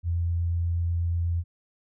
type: tone with vibrato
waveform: sine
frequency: 85.3 Hz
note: F2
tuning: 40 cents flat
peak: -23 dBFS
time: 0.03-1.44 s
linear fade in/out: 50 ms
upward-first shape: triangle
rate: 8.2 Hz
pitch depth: 9 cents each way
effects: none